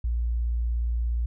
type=tone; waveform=sine; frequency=58.5 Hz; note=A#1; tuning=7 cents sharp; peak=-23 dBFS; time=0.04-1.26 s; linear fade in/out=5 ms; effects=none